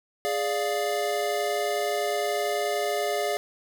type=chord; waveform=square; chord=D diminished; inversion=second; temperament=equal; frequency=415.3 / 587.3 / 698.5 Hz; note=Ab4 / D5 / F5; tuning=0 / 0 / 0 cents; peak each=-30 dBFS; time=0.25-3.37 s; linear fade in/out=0 ms; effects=none